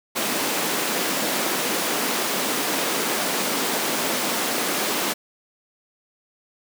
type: high-pass noise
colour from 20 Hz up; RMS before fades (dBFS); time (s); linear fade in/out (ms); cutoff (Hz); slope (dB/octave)
pink; -24; 0.15-5.14; 20; 220; 24
effects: none